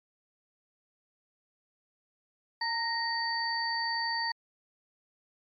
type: tone cluster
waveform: sine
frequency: 916 / 1871 / 4571 Hz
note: A#5 / A#6 / D8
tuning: -31 / +6 / -48 cents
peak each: -33 / -33 / -33 dBFS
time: 2.61-4.32 s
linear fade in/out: 5 ms
effects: MP3 64 kbps